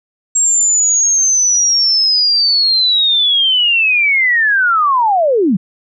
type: linear sweep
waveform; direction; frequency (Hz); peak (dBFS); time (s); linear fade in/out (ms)
sine; down; 7550 to 164.5; -9; 0.35-5.57; 10
effects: none